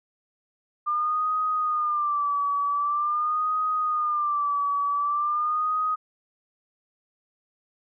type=tone with vibrato; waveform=sine; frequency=1195 Hz; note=D6; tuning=30 cents sharp; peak=-22 dBFS; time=0.86-5.96 s; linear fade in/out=20 ms; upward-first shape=sine; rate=0.45 Hz; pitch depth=80 cents each way; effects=none